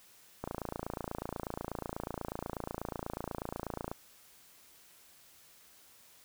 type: click train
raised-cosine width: 1 ms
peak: -22 dBFS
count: 99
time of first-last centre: 0.44-3.915 s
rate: 28.2 Hz
effects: white hiss -60 dBFS RMS until 6.24 s